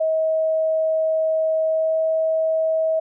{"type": "tone with pitch glide", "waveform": "sine", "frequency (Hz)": [637, 640.7], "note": ["D#5", "E5"], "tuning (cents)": [41, -49], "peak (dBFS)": -17, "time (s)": [0, 3], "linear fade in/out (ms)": 10, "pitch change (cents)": 10, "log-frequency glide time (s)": [1.66, 1.99], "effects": []}